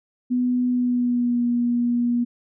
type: tone with pitch glide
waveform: sine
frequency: 248.2 to 240.2 Hz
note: B3 to B3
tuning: +9 to -48 cents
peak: -18 dBFS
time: 0.3-2.25 s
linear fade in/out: 20 ms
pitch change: -57 cents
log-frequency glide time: 0.69-1.44 s
effects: none